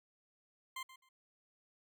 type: tone with echo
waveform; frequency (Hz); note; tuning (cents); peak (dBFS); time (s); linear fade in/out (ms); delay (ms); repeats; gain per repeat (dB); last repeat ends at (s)
20% pulse; 1046.5; C6; 0; -36; 0.76-0.83; 5; 130; 2; -14; 1.09
effects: none